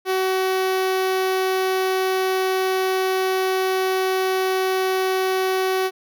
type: tone with notch filter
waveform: sawtooth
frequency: 376.7 Hz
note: F#4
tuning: 31 cents sharp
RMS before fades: -21 dBFS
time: 0.05-5.91 s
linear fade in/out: 50 ms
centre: 7800 Hz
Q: 1.6
effects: none